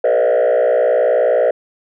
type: tone with frequency modulation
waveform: sine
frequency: 554.4 Hz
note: C#5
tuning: in tune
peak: -8 dBFS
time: 0.04-1.51 s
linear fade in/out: 5 ms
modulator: 59.6 Hz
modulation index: 1.7
effects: tanh soft clip ceiling -10 dBFS